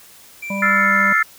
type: tone with pitch glide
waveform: triangle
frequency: 2349 to 2167 Hz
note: D7 to C#7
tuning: 0 to -40 cents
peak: -25 dBFS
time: 0.42-1.22 s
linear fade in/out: 10 ms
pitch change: -140 cents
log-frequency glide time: 0.64-0.92 s
type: harmonic tone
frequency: 197.7 Hz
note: G3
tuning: 15 cents sharp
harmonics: 1 / 3 / 5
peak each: -23 / -28 / -30 dBFS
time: 0.5-1.13 s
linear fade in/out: 5 ms
type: chord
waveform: sine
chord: F major seventh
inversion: third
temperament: equal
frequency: 1318.5 / 1396.9 / 1760 / 2093 Hz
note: E6 / F6 / A6 / C7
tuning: 0 / 0 / 0 / 0 cents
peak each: -19 / -20 / -17 / -19 dBFS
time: 0.62-1.23 s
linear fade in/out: 5 ms
effects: white hiss -45 dBFS RMS until 1.38 s